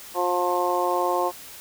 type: harmonic tone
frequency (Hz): 177.8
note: F3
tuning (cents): +31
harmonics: 2 / 3 / 4 / 5 / 6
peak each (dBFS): -27 / -27 / -27 / -27 / -27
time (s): 0.14-1.32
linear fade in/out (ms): 50
effects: white hiss -42 dBFS RMS until 1.6 s